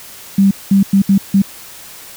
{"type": "tone bursts at uneven times", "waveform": "sine", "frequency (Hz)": 196.4, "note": "G3", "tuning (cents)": 4, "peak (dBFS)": -6, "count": 5, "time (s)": [[0.38, 0.51], [0.71, 0.83], [0.93, 1.02], [1.09, 1.18], [1.34, 1.42]], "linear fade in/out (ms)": 5, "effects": ["white hiss -35 dBFS RMS until 2.16 s"]}